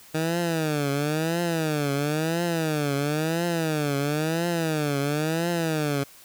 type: tone with vibrato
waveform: 15% pulse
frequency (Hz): 155.56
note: D#3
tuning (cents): 0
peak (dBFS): -17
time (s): 0.14-6.04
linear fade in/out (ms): 10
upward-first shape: triangle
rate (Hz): 0.98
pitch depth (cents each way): 200
effects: white hiss -50 dBFS RMS until 6.24 s